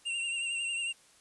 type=tone with vibrato; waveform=square; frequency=2760 Hz; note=F7; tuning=21 cents flat; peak=-32 dBFS; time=0.05-0.93 s; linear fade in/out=20 ms; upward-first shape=triangle; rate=11 Hz; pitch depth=48 cents each way; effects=white hiss -61 dBFS RMS until 1.2 s + resampled to 24000 Hz